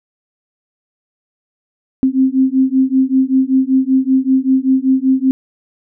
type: beating tone pair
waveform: sine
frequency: 260.7 / 265.9 Hz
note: C4 / C4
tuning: -6 / +28 cents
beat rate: 5.2 Hz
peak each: -13 dBFS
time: 2.03-5.31 s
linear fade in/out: 0 ms
effects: none

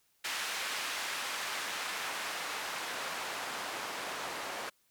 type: noise with band-pass filter sweep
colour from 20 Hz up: white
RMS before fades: -38 dBFS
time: 0.24-4.7 s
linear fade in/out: 10 ms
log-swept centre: 1800 to 760 Hz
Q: 0.71
effects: white hiss -72 dBFS RMS until 4.9 s

